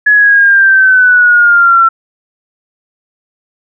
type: exponential sweep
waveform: sine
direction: down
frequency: 1700 to 1344 Hz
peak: -3 dBFS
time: 0.06-1.89 s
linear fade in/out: 10 ms
effects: none